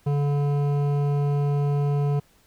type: tone with hard clipping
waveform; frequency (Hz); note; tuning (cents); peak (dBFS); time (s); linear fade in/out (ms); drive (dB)
sine; 143.7; D3; -37; -22; 0.06-2.2; 10; 12
effects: pink hiss -60 dBFS RMS until 2.46 s